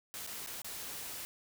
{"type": "noise with dropouts", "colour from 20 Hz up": "white", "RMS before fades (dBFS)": -43, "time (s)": [0.14, 1.25], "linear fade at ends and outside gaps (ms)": 0, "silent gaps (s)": [[0.265, 0.273], [0.463, 0.472], [0.618, 0.645]], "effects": []}